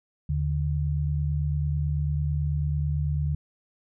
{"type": "tone pair together", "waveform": "sine", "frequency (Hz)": [77.8, 146.87], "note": ["D#2", "D3"], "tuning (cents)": [0, 0], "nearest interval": "major seventh", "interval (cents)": 1100, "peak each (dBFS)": -26, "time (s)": [0.29, 3.35], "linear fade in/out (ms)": 5, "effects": []}